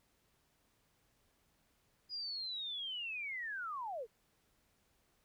sine linear sweep, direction down, 4950 to 410 Hz, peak -39 dBFS, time 2.09-4.07 s, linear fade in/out 50 ms, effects pink hiss -75 dBFS RMS until 5.24 s

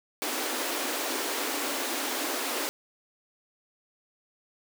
pink high-pass noise, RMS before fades -31 dBFS, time 0.22-2.69 s, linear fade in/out 0 ms, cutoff 250 Hz, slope 96 dB/octave, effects none

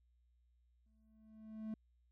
triangle tone with exponential growth, 218.2 Hz, A3, 14 cents flat, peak -37 dBFS, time 0.86-1.74 s, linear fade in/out 2 ms, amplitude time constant 190 ms, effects added 60 Hz sine -70 dBFS peak until 2.11 s

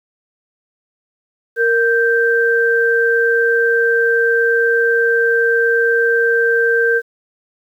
sine tone pair together, 464.8 / 1568 Hz, A#4 / G6, -5 / 0 cents, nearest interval octave + major sixth, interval 2105 cents, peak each -14 dBFS, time 1.56-7.02 s, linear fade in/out 50 ms, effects 8-bit

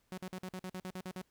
sawtooth tone bursts, 185 Hz, F#3, in tune, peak -36 dBFS, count 11, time 0.12-1.216 s, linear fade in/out 0 ms, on 56 ms, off 48 ms, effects pink hiss -75 dBFS RMS until 1.3 s

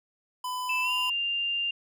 square tone, 1003 Hz, B5, 26 cents sharp, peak -31 dBFS, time 0.44-1.1 s, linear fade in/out 5 ms
sine tone with pitch glide, 2637 to 2794 Hz, E7 to F7, 0 to 0 cents, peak -26 dBFS, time 0.69-1.71 s, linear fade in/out 5 ms, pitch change +100 cents, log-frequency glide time 0.82-0.91 s
effects none

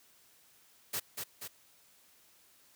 white noise with echo, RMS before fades -35 dBFS, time 0.93-1 s, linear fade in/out 10 ms, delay 240 ms, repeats 2, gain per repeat -4 dB, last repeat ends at 1.48 s, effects white hiss -64 dBFS RMS until 2.75 s + high-pass 60 Hz 12 dB/octave

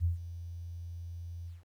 sine tone with ADSR envelope, 85.6 Hz, F2, 34 cents flat, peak -24 dBFS, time 0-1.64 s, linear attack 43 ms, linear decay 130 ms, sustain -15 dB, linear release 170 ms, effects 11-bit

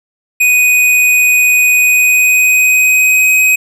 square tone with pitch glide, 2489 to 2521 Hz, D#7 to D#7, 0 to +22 cents, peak -7 dBFS, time 0.4-3.56 s, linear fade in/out 10 ms, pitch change +22 cents, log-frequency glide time 1.77-3.36 s, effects none

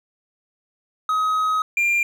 triangle tone pair in turn, 1266 / 2390 Hz, D#6 / D7, +30 / +30 cents, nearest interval major seventh, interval 1100 cents, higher second, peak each -16 / -15 dBFS, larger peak second, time 1.09-1.62 / 1.77-2.03 s, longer first, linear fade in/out 2 ms, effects none

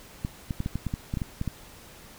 clicks, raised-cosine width 5 ms, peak -16 dBFS, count 12, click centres 0.249 / 0.508 / 0.604 / 0.661 / 0.756 / 0.867 / 0.939 / 1.139 / 1.172 / 1.218 / 1.414 / 1.477 s, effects pink hiss -49 dBFS RMS until 2.18 s

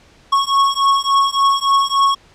square beating tone pair, 1101 / 1104.5 Hz, C#6 / C#6, -12 / -7 cents, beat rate 3.5 Hz, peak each -16 dBFS, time 0.32-2.15 s, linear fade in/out 10 ms, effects pink hiss -49 dBFS RMS until 2.34 s + low-pass 6000 Hz 12 dB/octave

